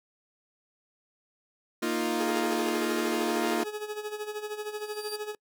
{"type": "chord", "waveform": "sawtooth", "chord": "Bb suspended fourth", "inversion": "none", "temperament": "equal", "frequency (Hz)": [233.1, 311.1, 349.2], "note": ["Bb3", "Eb4", "F4"], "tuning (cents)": [0, 0, 0], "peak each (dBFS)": [-28, -28, -26], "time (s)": [1.82, 3.64], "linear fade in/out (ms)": 10}
{"type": "tone with tremolo", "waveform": "40% pulse", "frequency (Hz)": 422.4, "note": "G#4", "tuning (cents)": 29, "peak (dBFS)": -30, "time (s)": [2.2, 5.35], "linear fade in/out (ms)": 2, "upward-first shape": "sine", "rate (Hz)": 13, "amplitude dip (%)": 70}
{"type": "tone with exponential growth", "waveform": "sawtooth", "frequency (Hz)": 4699, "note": "D8", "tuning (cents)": 0, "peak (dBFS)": -32, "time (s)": [4.37, 5.16], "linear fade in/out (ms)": 2, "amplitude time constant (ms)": 170}
{"effects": ["noise-tail reverb RT60 0.1 s tail -26 dB re dry"]}